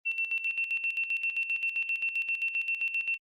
sine tone with tremolo, 2700 Hz, E7, 41 cents sharp, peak -26 dBFS, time 0.05-3.18 s, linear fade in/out 20 ms, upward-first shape square, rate 7.6 Hz, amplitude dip 65%, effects Opus 24 kbps

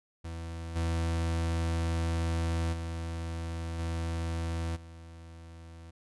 40% pulse tone with level steps, 83 Hz, E2, 12 cents sharp, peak -36 / -27 / -33 / -30 / -45 dBFS, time 0.24-5.91 s, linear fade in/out 10 ms, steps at 0.75 / 2.72 / 3.78 / 4.75 s, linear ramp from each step 20 ms, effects resampled to 24000 Hz

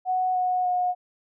sine tone with pitch steps, 740 / 731.5 / 723.1 Hz, F#5 / F#5 / F#5, 0 / -20 / -40 cents, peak -21 dBFS, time 0.05-0.95 s, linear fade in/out 50 ms, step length 300 ms, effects none

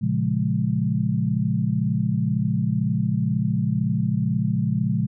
sine chord, Bb minor seventh, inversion none, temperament equal, 116.54 / 138.59 / 174.61 / 207.7 Hz, Bb2 / Db3 / F3 / Ab3, 0 / 0 / 0 / 0 cents, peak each -25 dBFS, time 0.01-5.07 s, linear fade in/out 20 ms, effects none

